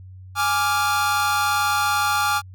45% pulse chord, D diminished, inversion second, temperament equal, 830.6 / 1174.7 / 1396.9 Hz, Ab5 / D6 / F6, 0 / 0 / 0 cents, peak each -23 dBFS, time 0.35-2.42 s, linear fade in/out 50 ms, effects added 93 Hz sine -38 dBFS peak until 2.54 s

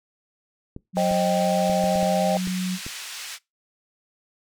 clicks, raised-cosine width 3 ms, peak -22 dBFS, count 8, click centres 0.764 / 1.113 / 1.698 / 1.84 / 1.957 / 2.03 / 2.473 / 2.865 s
sine tone, 183.9 Hz, F#3, 10 cents flat, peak -23 dBFS, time 0.93-2.79 s, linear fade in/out 50 ms
pink band-pass noise, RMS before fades -36 dBFS, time 0.95-3.39 s, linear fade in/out 50 ms, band 2100 to 9000 Hz, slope 12 dB/octave
sine chord, C minor, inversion none, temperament equal with one note detuned, 529.6 / 622.3 / 784 Hz, C5 / Eb5 / G5, +21 / 0 / 0 cents, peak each -27 / -23 / -24 dBFS, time 0.97-2.37 s, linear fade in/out 0 ms
effects noise-tail reverb RT60 0.2 s tail -22 dB re dry

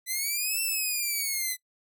5% pulse linear two-way sweep, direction up then down, 2000 to 2689 to 2000 Hz, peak -18 dBFS, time 0.06-1.57 s, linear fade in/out 50 ms, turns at 0.61 s, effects noise-tail reverb RT60 0.1 s tail -20 dB re dry

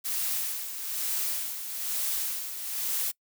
blue noise with tremolo, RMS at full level -29 dBFS, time 0.04-3.12 s, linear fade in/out 20 ms, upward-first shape sine, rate 1.1 Hz, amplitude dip 60%, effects noise-tail reverb RT60 0.1 s tail -24 dB re dry

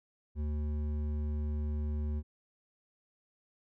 sine tone with hard clipping, 75 Hz, D2, 37 cents sharp, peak -33 dBFS, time 0.35-2.23 s, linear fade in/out 50 ms, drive 9 dB, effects none

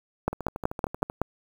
two click trains, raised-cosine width 1 ms, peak -19 / -9 dBFS, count 11 / 6, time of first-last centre 0.33-1.099 / 0.28-1.216 s, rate 13 / 5.34 Hz, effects 7-bit

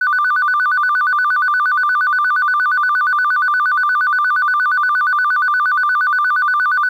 sine tone with vibrato, 1331 Hz, E6, 16 cents sharp, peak -11 dBFS, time 0.01-6.89 s, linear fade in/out 5 ms, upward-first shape square, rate 8.5 Hz, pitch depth 200 cents each way, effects tanh soft clip ceiling -8 dBFS + 8-bit

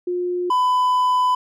sine / triangle tone pair in turn, 356.7 / 1001.9 Hz, F4 / B5, +37 / +25 cents, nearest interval octave + tritone, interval 1788 cents, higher second, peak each -20 / -13 dBFS, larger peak second, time 0.07-0.5 / 0.5-1.35 s, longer second, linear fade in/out 5 ms, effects none

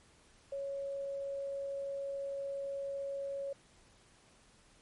sine tone, 554.4 Hz, C#5, in tune, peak -36 dBFS, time 0.52-3.53 s, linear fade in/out 5 ms, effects pink hiss -64 dBFS RMS until 4.81 s + MP3 48 kbps

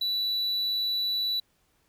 triangle tone, 3951 Hz, B7, in tune, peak -24 dBFS, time 0.01-1.4 s, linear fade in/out 5 ms, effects pink hiss -69 dBFS RMS until 1.88 s

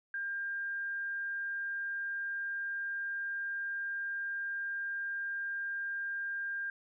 sine tone, 1600 Hz, G6, 35 cents sharp, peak -34 dBFS, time 0.14-6.7 s, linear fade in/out 2 ms, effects none

